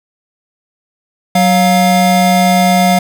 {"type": "tone pair together", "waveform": "square", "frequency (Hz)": [186.4, 706.4], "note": ["F#3", "F5"], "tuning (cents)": [13, 20], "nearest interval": "octave + major seventh", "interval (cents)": 2307, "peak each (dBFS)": -11, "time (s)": [1.35, 2.99], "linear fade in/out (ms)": 5, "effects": []}